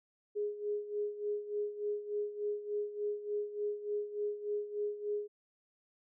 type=tone with tremolo; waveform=sine; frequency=415.3 Hz; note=G#4; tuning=in tune; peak=-31 dBFS; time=0.35-5.28 s; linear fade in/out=20 ms; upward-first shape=sine; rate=3.4 Hz; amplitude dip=75%; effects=none